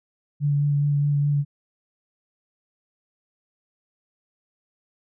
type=tone with vibrato; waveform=sine; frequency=144.4 Hz; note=D3; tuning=29 cents flat; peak=-18 dBFS; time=0.4-1.45 s; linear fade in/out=50 ms; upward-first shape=sine; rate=4.8 Hz; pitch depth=15 cents each way; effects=none